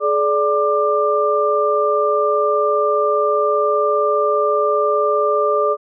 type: tone cluster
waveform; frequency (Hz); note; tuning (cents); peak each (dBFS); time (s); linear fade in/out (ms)
sine; 424.2 / 585 / 1190; G#4 / D5 / D6; +37 / -7 / +22; -18; 0-5.77; 50
effects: none